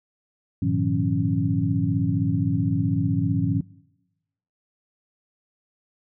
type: tone cluster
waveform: sine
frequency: 100.4 / 116 / 155.3 / 179.1 / 274.7 Hz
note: G2 / A#2 / D#3 / F3 / C#4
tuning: +42 / -8 / -3 / +44 / -16 cents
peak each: -26 dBFS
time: 0.62-3.61 s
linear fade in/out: 5 ms
effects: noise-tail reverb RT60 1.0 s tail -23 dB re dry